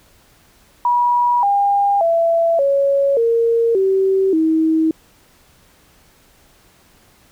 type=tone with pitch steps; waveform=sine; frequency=968 / 804.6 / 668.8 / 556 / 462.1 / 384.2 / 319.3 Hz; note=B5 / G5 / E5 / C#5 / A#4 / G4 / D#4; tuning=-35 / +45 / +25 / +5 / -15 / -35 / +45 cents; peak=-12 dBFS; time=0.85-4.91 s; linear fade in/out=2 ms; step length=580 ms; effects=pink hiss -52 dBFS RMS until 7.31 s